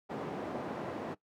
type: band-pass noise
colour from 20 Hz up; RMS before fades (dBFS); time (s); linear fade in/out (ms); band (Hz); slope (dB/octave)
white; -39; 0.09-1.15; 20; 140 to 640; 12
effects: noise-tail reverb RT60 0.1 s tail -19 dB re dry + high-pass 80 Hz 12 dB/octave